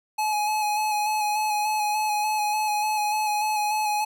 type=tone with vibrato; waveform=square; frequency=847 Hz; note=G#5; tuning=34 cents sharp; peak=-23 dBFS; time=0.18-4.05 s; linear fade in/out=10 ms; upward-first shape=square; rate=3.4 Hz; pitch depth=19 cents each way; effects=none